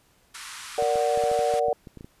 pink band-pass noise, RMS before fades -40 dBFS, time 0.34-1.6 s, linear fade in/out 10 ms, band 1000 to 11000 Hz, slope 48 dB/octave
sine chord, Bb augmented, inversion none, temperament equal with one note detuned, 466.2 / 583.3 / 740 Hz, Bb4 / D5 / F#5, 0 / -12 / 0 cents, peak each -25 dBFS, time 0.78-1.73 s, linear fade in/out 2 ms
clicks, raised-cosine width 3 ms, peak -28 dBFS, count 12, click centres 0.824 / 0.957 / 1.175 / 1.238 / 1.315 / 1.391 / 1.539 / 1.684 / 1.872 / 1.973 / 2.009 / 2.045 s
effects pink hiss -62 dBFS RMS until 2.2 s + resampled to 32000 Hz

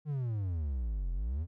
triangle exponential two-way sweep, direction down then up, 155.56 to 41.9 to 90 Hz, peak -29 dBFS, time 0.05-1.47 s, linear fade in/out 50 ms, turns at 1.12 s, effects none

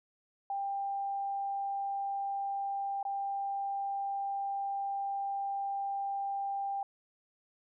sine tone with dropouts, 793 Hz, G5, 20 cents sharp, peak -32 dBFS, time 0.5-6.83 s, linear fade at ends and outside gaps 2 ms, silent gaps 3.029-3.051 s, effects none

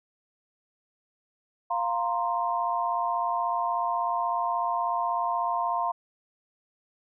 sine chord, F suspended fourth, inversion none, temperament just, 698.5 / 931.3 / 1047.7 Hz, F5 / Bb5 / C6, 0 / -2 / +2 cents, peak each -29 dBFS, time 1.7-5.92 s, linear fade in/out 10 ms, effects none

